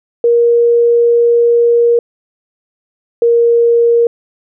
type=tone pair in turn; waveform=sine; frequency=471.7 / 469 Hz; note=A#4 / A#4; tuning=+20 / +11 cents; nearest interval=unison; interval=9 cents; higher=first; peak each=-6 dBFS; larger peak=neither; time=0.24-1.99 / 3.22-4.07 s; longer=first; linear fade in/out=2 ms; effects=none